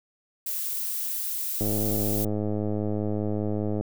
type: noise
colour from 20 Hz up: violet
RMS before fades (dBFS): -30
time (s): 0.46-2.25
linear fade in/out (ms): 5
type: click train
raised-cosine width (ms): 2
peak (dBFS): -16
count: 232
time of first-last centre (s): 1.61-3.81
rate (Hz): 105
effects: none